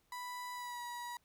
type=tone with pitch glide; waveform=35% pulse; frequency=987.8 to 964.7 Hz; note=B5 to B5; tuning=0 to -41 cents; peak=-40 dBFS; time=0.12-1.17 s; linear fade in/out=2 ms; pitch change=-41 cents; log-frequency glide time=0.54-0.81 s; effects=pink hiss -75 dBFS RMS until 1.24 s